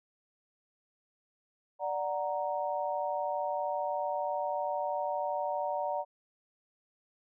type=chord; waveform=sine; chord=D augmented; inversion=none; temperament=equal; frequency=587.3 / 740 / 932.3 Hz; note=D5 / F#5 / A#5; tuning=0 / 0 / 0 cents; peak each=-34 / -35 / -35 dBFS; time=1.79-6.05 s; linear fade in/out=50 ms; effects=none